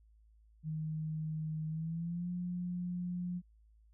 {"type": "tone with pitch glide", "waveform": "sine", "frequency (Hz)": [156.4, 177.59], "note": ["D#3", "F3"], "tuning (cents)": [9, 29], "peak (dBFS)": -35, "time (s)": [0.63, 3.42], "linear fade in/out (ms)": 50, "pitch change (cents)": 220, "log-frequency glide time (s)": [1.68, 2.3], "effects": ["added 54 Hz sine -61 dBFS peak until 3.93 s"]}